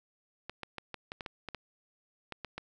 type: clicks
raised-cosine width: 0.3 ms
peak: -23 dBFS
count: 12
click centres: 0.496 / 0.633 / 0.783 / 0.943 / 1.119 / 1.208 / 1.262 / 1.487 / 1.547 / 2.323 / 2.447 / 2.58 s
effects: none